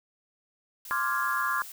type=noise; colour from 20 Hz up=blue; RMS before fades=-43 dBFS; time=0.85-1.72 s; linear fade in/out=2 ms
type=chord; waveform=sine; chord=D half-diminished seventh; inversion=third; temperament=equal; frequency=1046.5 / 1174.7 / 1396.9 / 1661.2 Hz; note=C6 / D6 / F6 / Ab6; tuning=0 / 0 / 0 / 0 cents; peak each=-31 dBFS; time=0.91-1.62 s; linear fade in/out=0 ms
effects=none